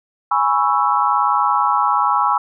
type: chord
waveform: sine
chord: C# minor seventh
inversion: second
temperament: equal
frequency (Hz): 830.6 / 987.8 / 1108.7 / 1318.5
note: G#5 / B5 / C#6 / E6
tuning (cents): 0 / 0 / 0 / 0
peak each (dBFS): -19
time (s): 0.31-2.38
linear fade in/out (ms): 5
effects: none